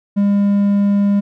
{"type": "tone", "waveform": "triangle", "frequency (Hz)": 201.7, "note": "G3", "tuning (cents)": 50, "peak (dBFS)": -9, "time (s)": [0.16, 1.21], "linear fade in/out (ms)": 20, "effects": []}